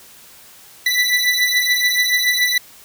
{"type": "beating tone pair", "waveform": "25% pulse", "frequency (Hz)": [1975.5, 1982.5], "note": ["B6", "B6"], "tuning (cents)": [0, 6], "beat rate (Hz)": 7, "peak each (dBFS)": -14, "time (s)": [0.86, 2.58], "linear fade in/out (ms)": 5, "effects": ["white hiss -44 dBFS RMS until 2.84 s"]}